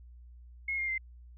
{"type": "tone with pitch steps", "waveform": "sine", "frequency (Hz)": [2165, 2123, 2082], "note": ["C#7", "C7", "C7"], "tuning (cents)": [-41, 25, -9], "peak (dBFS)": -30, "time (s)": [0.68, 0.98], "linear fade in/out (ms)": 5, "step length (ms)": 100, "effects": ["added 60 Hz sine -49 dBFS peak until 1.37 s"]}